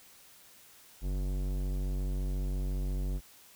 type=tone with tanh clipping; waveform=sine; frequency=47.2 Hz; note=F#1; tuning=35 cents sharp; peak=-32 dBFS; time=1.01-3.21 s; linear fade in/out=50 ms; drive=18 dB; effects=white hiss -57 dBFS RMS until 3.55 s

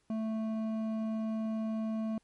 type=tone with hard clipping; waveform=triangle; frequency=220.4 Hz; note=A3; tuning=3 cents sharp; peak=-33 dBFS; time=0.1-2.18 s; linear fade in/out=2 ms; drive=12 dB; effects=pink hiss -73 dBFS RMS until 2.23 s + MP3 48 kbps

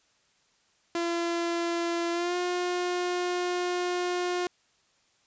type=tone with pitch glide; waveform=sawtooth; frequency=340.5 to 356.8 Hz; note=F4 to F4; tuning=-44 to +37 cents; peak=-23 dBFS; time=0.95-4.47 s; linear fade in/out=2 ms; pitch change=+81 cents; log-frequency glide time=2.12-2.36 s; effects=white hiss -67 dBFS RMS until 5.26 s + resampled to 16000 Hz

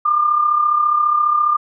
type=tone with amplitude modulation; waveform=sine; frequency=1200 Hz; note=D6; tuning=37 cents sharp; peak=-10 dBFS; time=0.05-1.57 s; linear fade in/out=10 ms; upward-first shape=sine; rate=34.7 Hz; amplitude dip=55%; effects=none

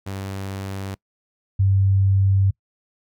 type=tone pair in turn; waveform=sawtooth / sine; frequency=97.2 / 97.2 Hz; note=G2 / G2; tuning=-14 / -14 cents; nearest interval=unison; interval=0 cents; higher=neither; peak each=-24 / -14 dBFS; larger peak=second; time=0.06-0.95 / 1.59-2.51 s; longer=second; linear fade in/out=10 ms; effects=noise-tail reverb RT60 0.1 s tail -24 dB re dry

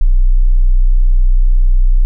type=tone; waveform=sine; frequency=30.96 Hz; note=B0; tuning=5 cents sharp; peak=-5 dBFS; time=0.01-2.05 s; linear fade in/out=0 ms; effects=none

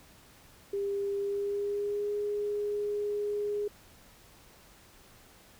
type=tone with pitch glide; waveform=sine; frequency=400 to 413.4 Hz; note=G4 to G#4; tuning=+35 to -8 cents; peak=-29 dBFS; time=0.73-3.68 s; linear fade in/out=5 ms; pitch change=+57 cents; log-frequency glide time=1.17-2.15 s; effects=pink hiss -57 dBFS RMS until 5.59 s

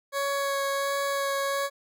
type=tone with vibrato; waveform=20% pulse; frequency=556 Hz; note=C#5; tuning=5 cents sharp; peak=-21 dBFS; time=0.12-1.7 s; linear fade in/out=50 ms; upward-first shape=sine; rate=1.4 Hz; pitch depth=10 cents each way; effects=none

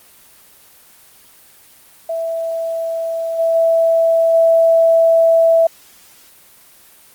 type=tone with level steps; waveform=sine; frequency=659.3 Hz; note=E5; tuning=in tune; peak=-18 / -12 / -10 / -8 dBFS; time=2.09-5.67 s; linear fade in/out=5 ms; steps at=3.38 / 3.54 / 4.33 s; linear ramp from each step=20 ms; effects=white hiss -46 dBFS RMS until 7.14 s + Opus 24 kbps

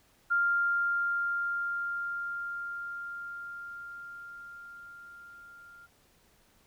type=tone with level ramp; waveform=sine; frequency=1396.9 Hz; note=F6; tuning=in tune; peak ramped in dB=-23 to -50 dBFS; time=0.3-5.87 s; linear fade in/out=20 ms; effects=pink hiss -65 dBFS RMS until 6.66 s

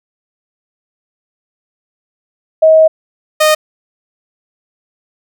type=tone pair in turn; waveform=sine / sawtooth; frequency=635 / 616.9 Hz; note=D#5 / D#5; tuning=+35 / -15 cents; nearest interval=minor second; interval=50 cents; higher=first; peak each=-3 dBFS; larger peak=neither; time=2.62-2.88 / 3.4-3.55 s; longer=first; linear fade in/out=10 ms; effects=none

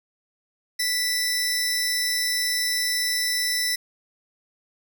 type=tone pair together; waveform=sawtooth; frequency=1975.5 / 5282 Hz; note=B6 / E8; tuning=0 / +3 cents; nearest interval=octave + perfect fourth; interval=1703 cents; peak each=-22 dBFS; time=0.79-3.76 s; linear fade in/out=10 ms; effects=none

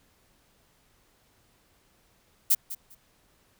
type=noise with echo; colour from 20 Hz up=violet; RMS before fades=-20 dBFS; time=2.5-2.55 s; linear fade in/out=10 ms; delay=200 ms; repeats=2; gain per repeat=-15 dB; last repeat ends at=2.95 s; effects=pink hiss -65 dBFS RMS until 3.59 s

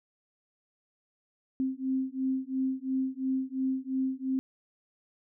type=beating tone pair; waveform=sine; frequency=261.6 / 264.5 Hz; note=C4 / C4; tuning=0 / +19 cents; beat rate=2.9 Hz; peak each=-31 dBFS; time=1.6-4.39 s; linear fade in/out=0 ms; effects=none

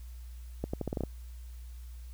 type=accelerating click train; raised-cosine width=2 ms; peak=-19 dBFS; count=8; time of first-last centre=0.64-1.036 s; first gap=95 ms; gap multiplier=0.82; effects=added 60 Hz sine -42 dBFS peak until 2.13 s + white hiss -62 dBFS RMS until 2.13 s

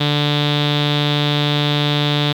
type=tone with low-pass filter; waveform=sawtooth; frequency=146.83 Hz; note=D3; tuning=in tune; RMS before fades=-17 dBFS; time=0-2.33 s; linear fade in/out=10 ms; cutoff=3600 Hz; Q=8.2; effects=7-bit

